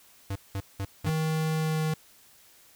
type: tone bursts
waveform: square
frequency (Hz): 98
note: G2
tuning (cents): 0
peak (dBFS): -30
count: 4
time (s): 0.3-1.098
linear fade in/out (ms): 5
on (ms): 57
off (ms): 190
type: tone with pitch glide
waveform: square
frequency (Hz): 157.9 to 156.81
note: D#3 to D#3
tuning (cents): +26 to +14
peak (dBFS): -26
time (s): 1.06-1.94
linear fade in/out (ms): 5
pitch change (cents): -12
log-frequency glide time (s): 1.57-1.83
effects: white hiss -57 dBFS RMS until 2.75 s